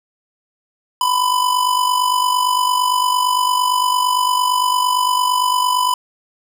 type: tone with amplitude modulation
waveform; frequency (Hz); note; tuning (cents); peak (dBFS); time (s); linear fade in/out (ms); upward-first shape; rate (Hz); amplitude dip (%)
square; 1000; B5; +21; -12; 1.01-5.94; 2; sine; 48.8; 60
effects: none